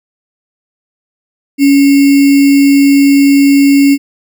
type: tone with sample-and-hold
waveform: sine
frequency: 279.6 Hz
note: C#4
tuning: 15 cents sharp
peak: -3 dBFS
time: 1.58-3.98 s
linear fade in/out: 50 ms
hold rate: 2450 Hz
effects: none